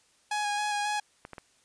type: tone with vibrato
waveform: sawtooth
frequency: 830.6 Hz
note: G#5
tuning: in tune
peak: -24 dBFS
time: 0.31-1 s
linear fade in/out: 5 ms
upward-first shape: square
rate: 3.7 Hz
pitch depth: 14 cents each way
type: clicks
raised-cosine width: 0.5 ms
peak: -26 dBFS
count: 3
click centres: 1.251 / 1.333 / 1.382 s
effects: white hiss -65 dBFS RMS until 1.64 s + resampled to 22050 Hz